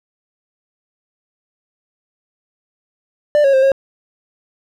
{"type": "tone with pitch steps", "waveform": "triangle", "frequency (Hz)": [592, 549, 529, 542], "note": ["D5", "C#5", "C5", "C#5"], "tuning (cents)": [14, -17, 19, -39], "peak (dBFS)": -7, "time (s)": [3.35, 3.718], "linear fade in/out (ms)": 0, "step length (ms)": 92, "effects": []}